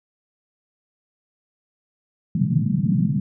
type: band-pass noise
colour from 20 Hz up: white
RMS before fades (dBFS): -20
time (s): 2.35-3.2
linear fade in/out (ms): 5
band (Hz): 120 to 210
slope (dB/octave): 48
effects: none